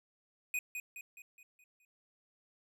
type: tone with echo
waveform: square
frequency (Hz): 2489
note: D#7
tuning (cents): 0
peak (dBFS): -33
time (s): 0.54-0.59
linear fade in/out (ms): 2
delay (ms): 210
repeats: 6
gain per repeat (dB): -6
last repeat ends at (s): 1.85
effects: none